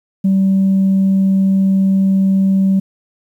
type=tone; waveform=sine; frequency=192.7 Hz; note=G3; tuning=29 cents flat; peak=-8 dBFS; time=0.24-2.8 s; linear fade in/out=10 ms; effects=tanh soft clip ceiling -7 dBFS + 8-bit